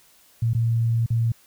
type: tone with dropouts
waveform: sine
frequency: 115.3 Hz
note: A#2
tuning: 19 cents flat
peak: -18 dBFS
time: 0.42-1.32 s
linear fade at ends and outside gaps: 5 ms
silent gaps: 0.534-0.548 / 1.062-1.103 s
effects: white hiss -56 dBFS RMS until 1.46 s